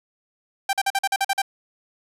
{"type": "tone bursts", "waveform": "sawtooth", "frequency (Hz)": 785, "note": "G5", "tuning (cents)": 2, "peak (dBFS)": -15, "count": 9, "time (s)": [0.69, 1.419], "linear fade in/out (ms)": 5, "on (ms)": 41, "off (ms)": 45, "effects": ["resampled to 32000 Hz", "8-bit"]}